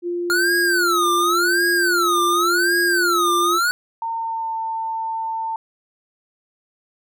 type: tone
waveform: sine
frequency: 349.2 Hz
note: F4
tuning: in tune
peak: -21 dBFS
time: 0.02-3.6 s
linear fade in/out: 50 ms
type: tone with vibrato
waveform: square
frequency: 1398 Hz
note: F6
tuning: 1 cent sharp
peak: -17 dBFS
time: 0.3-3.71 s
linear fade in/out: 0 ms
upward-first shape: sine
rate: 0.9 Hz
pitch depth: 280 cents each way
type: tone with pitch glide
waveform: sine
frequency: 912 to 897.4 Hz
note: A#5 to A5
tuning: -38 to +34 cents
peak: -22 dBFS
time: 4.02-5.56 s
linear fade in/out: 2 ms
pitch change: -28 cents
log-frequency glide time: 4.14-4.53 s
effects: none